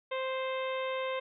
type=harmonic tone; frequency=523.3 Hz; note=C5; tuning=in tune; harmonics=1 / 2 / 3 / 4 / 5 / 6 / 7; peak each=-33 / -38 / -46 / -42 / -45 / -48 / -48 dBFS; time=0.11-1.2 s; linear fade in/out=10 ms; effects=none